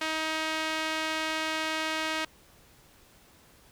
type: tone with band-pass filter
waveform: sawtooth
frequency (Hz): 315.9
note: D#4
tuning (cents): +26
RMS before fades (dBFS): -31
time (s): 0.01-2.25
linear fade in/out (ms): 5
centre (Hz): 2500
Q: 0.82
effects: pink hiss -58 dBFS RMS until 3.71 s